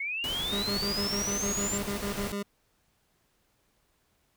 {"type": "linear sweep", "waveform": "sine", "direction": "up", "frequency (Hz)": [2150, 7380], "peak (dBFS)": -30, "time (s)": [0, 1.78], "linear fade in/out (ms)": 5}
{"type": "noise", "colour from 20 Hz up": "pink", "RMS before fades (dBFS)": -37, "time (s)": [0.24, 2.32], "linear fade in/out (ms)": 0}
{"type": "tone bursts", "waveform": "25% pulse", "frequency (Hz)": 201.8, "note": "G#3", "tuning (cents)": -49, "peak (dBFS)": -27, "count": 13, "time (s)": [0.52, 2.43], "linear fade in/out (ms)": 10, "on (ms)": 110, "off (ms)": 40}
{"effects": ["pink hiss -71 dBFS RMS until 4.36 s"]}